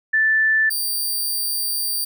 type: tone pair in turn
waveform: sine / 5% pulse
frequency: 1760 / 4688 Hz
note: A6 / D8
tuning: 0 / -4 cents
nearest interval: octave + perfect fourth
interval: 1696 cents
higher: second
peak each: -14 dBFS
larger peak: neither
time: 0.13-0.7 / 0.7-2.05 s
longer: second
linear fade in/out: 10 ms
effects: none